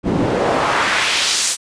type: noise with band-pass filter sweep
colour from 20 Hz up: pink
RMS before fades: -17 dBFS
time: 0.03-1.57 s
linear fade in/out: 50 ms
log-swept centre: 200 to 8600 Hz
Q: 1.1
effects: resampled to 22050 Hz